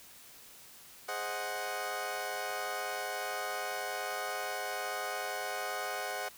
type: chord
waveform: 20% pulse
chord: Ab dominant seventh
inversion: none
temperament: equal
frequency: 415.3 / 523.3 / 622.3 / 740 Hz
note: Ab4 / C5 / Eb5 / Gb5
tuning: 0 / 0 / 0 / 0 cents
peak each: -39 / -37 / -37 / -33 dBFS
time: 1.08-6.29 s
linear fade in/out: 10 ms
effects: white hiss -54 dBFS RMS until 6.37 s